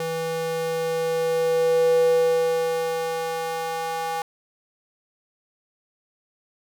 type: tone with high-pass filter sweep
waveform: square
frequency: 163.7 Hz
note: E3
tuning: 12 cents flat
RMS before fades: -23 dBFS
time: 0-4.22 s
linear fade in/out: 2 ms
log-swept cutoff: 350 to 710 Hz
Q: 7.1
effects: none